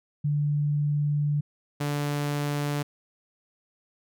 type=tone pair in turn; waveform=sine / sawtooth; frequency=146.83 / 145.48 Hz; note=D3 / D3; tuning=0 / -16 cents; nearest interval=unison; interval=16 cents; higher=first; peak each=-22 dBFS; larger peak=neither; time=0.24-1.41 / 1.8-2.83 s; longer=first; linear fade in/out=10 ms; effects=none